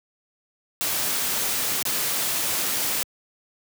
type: noise with dropouts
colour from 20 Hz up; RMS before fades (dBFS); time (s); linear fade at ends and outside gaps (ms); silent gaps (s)
white; -25; 0.81-3.03; 0; 1.826-1.853
effects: high-pass 100 Hz 12 dB/octave